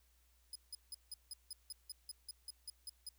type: tone bursts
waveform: 20% pulse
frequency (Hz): 5020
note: D#8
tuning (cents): +15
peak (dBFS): -39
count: 14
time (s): 0.53-3.09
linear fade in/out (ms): 2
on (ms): 25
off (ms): 170
effects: added 60 Hz sine -70 dBFS peak until 3.18 s + white hiss -75 dBFS RMS until 3.18 s